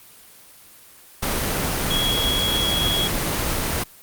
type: tone in noise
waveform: sine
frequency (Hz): 3322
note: G#7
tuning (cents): 0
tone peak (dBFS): -21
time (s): 1.9-3.08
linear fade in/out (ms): 10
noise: pink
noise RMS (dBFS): -23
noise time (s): 1.22-3.84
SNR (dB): -1
effects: white hiss -47 dBFS RMS until 4.02 s + Opus 24 kbps